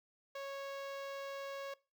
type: tone with notch filter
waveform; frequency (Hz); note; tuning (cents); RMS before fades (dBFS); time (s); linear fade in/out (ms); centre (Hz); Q
sawtooth; 552; C#5; -7; -44; 0.35-1.74; 5; 10000; 0.51
effects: noise-tail reverb RT60 0.3 s tail -21 dB re dry